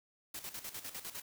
white noise with tremolo, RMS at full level -43 dBFS, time 0.34-1.22 s, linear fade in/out 5 ms, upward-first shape square, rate 9.9 Hz, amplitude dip 70%, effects none

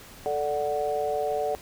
sine chord, D major, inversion second, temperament equal, 440 / 587.3 / 740 Hz, A4 / D5 / F#5, 0 / 0 / 0 cents, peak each -29 dBFS, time 0.26-1.55 s, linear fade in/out 0 ms, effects pink hiss -47 dBFS RMS until 1.61 s

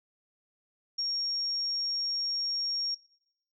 sine tone, 5560 Hz, F8, 9 cents flat, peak -28 dBFS, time 0.98-2.95 s, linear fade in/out 10 ms, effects noise-tail reverb RT60 0.7 s tail -20 dB re dry

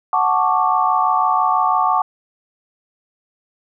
sine chord, D major seventh, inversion first, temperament equal, 740 / 880 / 1108.7 / 1174.7 Hz, F#5 / A5 / C#6 / D6, 0 / 0 / 0 / 0 cents, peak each -19 dBFS, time 0.13-2.02 s, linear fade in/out 2 ms, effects none

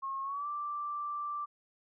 sine tone with pitch glide, 1083 to 1174.2 Hz, C#6 to D6, -41 to -1 cents, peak -34 dBFS, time 0.02-1.46 s, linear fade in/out 20 ms, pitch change +140 cents, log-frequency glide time 0.23-0.47 s, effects none

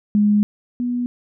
sine tone pair in turn, 207.7 / 244.2 Hz, G#3 / B3, 0 / -19 cents, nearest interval minor third, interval 281 cents, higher second, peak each -12 / -19 dBFS, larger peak first, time 0.15-0.43 / 0.8-1.06 s, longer first, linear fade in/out 0 ms, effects none

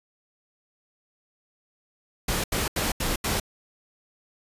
pink noise bursts, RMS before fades -26 dBFS, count 5, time 2.28-3.4 s, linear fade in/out 5 ms, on 160 ms, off 80 ms, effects resampled to 32000 Hz

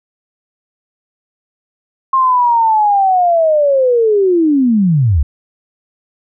sine linear sweep, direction down, 1070 to 63 Hz, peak -8 dBFS, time 2.13-5.23 s, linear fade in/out 5 ms, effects none

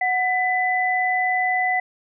sine tone pair together, 737.4 / 1999 Hz, F#5 / B6, -6 / +20 cents, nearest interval octave + perfect fourth, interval 1726 cents, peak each -21 dBFS, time 0.01-1.8 s, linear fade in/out 5 ms, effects none

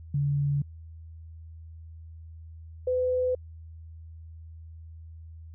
sine tone pair in turn, 142.5 / 505.5 Hz, C#3 / B4, +48 / +40 cents, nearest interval octave + minor seventh, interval 2192 cents, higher second, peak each -23 dBFS, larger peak neither, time 0.14-0.62 / 2.87-3.35 s, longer neither, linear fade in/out 5 ms, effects added 81 Hz sine -42 dBFS peak until 5.54 s

